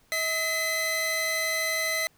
sawtooth tone pair together, 639 / 2029 Hz, D#5 / B6, +46 / +46 cents, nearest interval octave + minor sixth, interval 2000 cents, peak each -28 / -23 dBFS, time 0.12-2.07 s, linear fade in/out 0 ms, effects pink hiss -63 dBFS RMS until 2.17 s

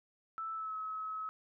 sine tone with pitch glide, 1318.5 to 1285.4 Hz, E6 to E6, 0 to -44 cents, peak -37 dBFS, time 0.38-1.29 s, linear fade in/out 0 ms, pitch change -44 cents, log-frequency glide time 0.54-0.75 s, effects none

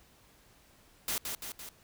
white noise with echo, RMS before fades -33 dBFS, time 1.08-1.18 s, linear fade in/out 2 ms, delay 170 ms, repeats 3, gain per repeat -4 dB, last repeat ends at 1.69 s, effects pink hiss -62 dBFS RMS until 1.83 s

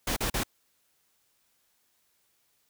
pink noise bursts, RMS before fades -29 dBFS, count 3, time 0.07-0.435 s, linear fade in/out 5 ms, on 95 ms, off 40 ms, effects white hiss -71 dBFS RMS until 2.69 s

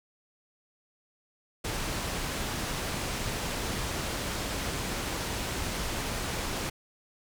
pink low-pass noise, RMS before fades -33 dBFS, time 1.64-6.7 s, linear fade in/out 10 ms, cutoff 10000 Hz, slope 12 dB/octave, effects none

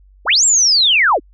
sine linear two-way sweep, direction up then down, 225.6 to 7640 to 225.6 Hz, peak -9 dBFS, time 0.25-1.2 s, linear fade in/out 50 ms, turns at 0.45 s, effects added 48 Hz sine -44 dBFS peak until 1.33 s

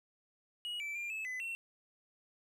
triangle tone with pitch steps, 2902 / 2324 / 2392 / 2602 / 2013 / 2713 Hz, F#7 / D7 / D7 / E7 / B6 / E7, -34 / -19 / +31 / -23 / +33 / +49 cents, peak -36 dBFS, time 0.65-1.55 s, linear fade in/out 0 ms, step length 150 ms, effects none

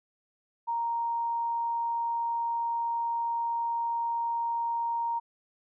sine tone, 932.3 Hz, A#5, in tune, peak -27 dBFS, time 0.67-5.2 s, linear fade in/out 20 ms, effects none

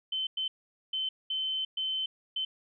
sine tone bursts at uneven times, 3070 Hz, G7, 37 cents flat, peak -29 dBFS, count 6, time 0.12-0.27 / 0.37-0.48 / 0.93-1.09 / 1.3-1.65 / 1.77-2.06 / 2.36-2.45 s, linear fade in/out 5 ms, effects none

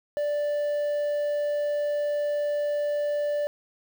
triangle tone with quantisation, 587.3 Hz, D5, in tune, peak -22 dBFS, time 0.17-3.47 s, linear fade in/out 0 ms, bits 8, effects none

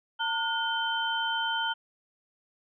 sine tone cluster, 905 / 1443 / 3096 Hz, A5 / F#6 / G7, +48 / -44 / -22 cents, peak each -31 dBFS, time 0.19-1.74 s, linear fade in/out 20 ms, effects none

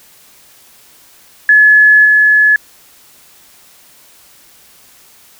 sine tone with level steps, 1708 Hz, G#6, 48 cents sharp, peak -3 / -5 dBFS, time 1.49-2.56 s, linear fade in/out 2 ms, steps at 2.05 s, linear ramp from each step 5 ms, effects white hiss -44 dBFS RMS until 5.39 s

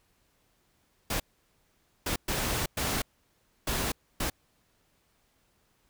pink noise bursts at uneven times, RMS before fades -30 dBFS, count 6, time 1.1-1.2 / 2.06-2.16 / 2.28-2.66 / 2.77-3.02 / 3.67-3.92 / 4.2-4.3 s, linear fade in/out 5 ms, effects pink hiss -70 dBFS RMS until 5.89 s

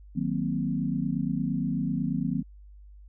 sine chord, C half-diminished seventh, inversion first, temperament equal, 155.56 / 185 / 233.1 / 261.6 Hz, Eb3 / Gb3 / Bb3 / C4, 0 / 0 / 0 / 0 cents, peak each -31 dBFS, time 0.15-2.43 s, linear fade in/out 20 ms, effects added 50 Hz sine -46 dBFS peak until 3.08 s

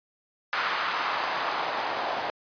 white noise with band-pass filter sweep, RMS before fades -29 dBFS, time 0.53-2.3 s, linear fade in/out 0 ms, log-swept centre 1300 to 710 Hz, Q 1.7, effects resampled to 11025 Hz

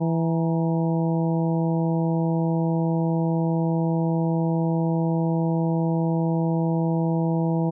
harmonic tone with a mistuned harmonic, 164.81 Hz, E3, in tune, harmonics 1 / 2 / 3 / 4 / 5 / 6, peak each -21 / -27 / -31 / -33 / -35 / -37 dBFS, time 0-7.71 s, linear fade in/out 20 ms, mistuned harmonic 6, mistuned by -81 cents, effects none

